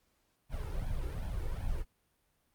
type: noise with flanger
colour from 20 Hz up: brown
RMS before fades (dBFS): -35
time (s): 0.49-1.85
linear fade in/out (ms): 50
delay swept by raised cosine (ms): 1.2 to 2.3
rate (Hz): 2.6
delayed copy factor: +0.8
effects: pink hiss -75 dBFS RMS until 2.54 s + Opus 48 kbps